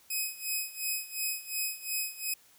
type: tone with tremolo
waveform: 5% pulse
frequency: 2533 Hz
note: D#7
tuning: 30 cents sharp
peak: -20 dBFS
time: 0.1-2.34 s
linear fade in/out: 5 ms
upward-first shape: sine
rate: 2.8 Hz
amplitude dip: 85%
effects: white hiss -61 dBFS RMS until 2.58 s